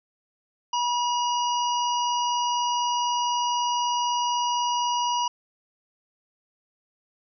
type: harmonic tone with a mistuned harmonic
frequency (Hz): 968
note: B5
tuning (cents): -35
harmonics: 1 / 3 / 5 / 6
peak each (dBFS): -23 / -31 / -37 / -35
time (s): 0.73-5.28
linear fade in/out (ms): 5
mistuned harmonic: 3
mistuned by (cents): -17
effects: none